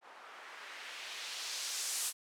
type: noise with low-pass filter sweep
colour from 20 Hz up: blue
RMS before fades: -42 dBFS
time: 0.01-2.13 s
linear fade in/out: 50 ms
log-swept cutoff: 910 to 9800 Hz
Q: 1.1
effects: high-pass 400 Hz 12 dB/octave